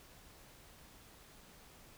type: silence
effects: pink hiss -59 dBFS RMS until 1.97 s